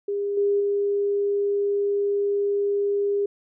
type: tone with level steps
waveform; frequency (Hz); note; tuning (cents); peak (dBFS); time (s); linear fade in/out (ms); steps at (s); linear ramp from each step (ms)
sine; 404.3; G#4; -46; -23 / -18 / -20; 0.08-3.26; 5; 0.37 / 0.6; 5
effects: none